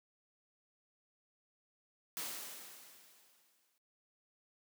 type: noise with exponential decay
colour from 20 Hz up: white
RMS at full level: -40 dBFS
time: 2.17-3.78 s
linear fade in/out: 0 ms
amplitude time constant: 350 ms
effects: noise-tail reverb RT60 0.3 s tail -24 dB re dry + high-pass 200 Hz 12 dB/octave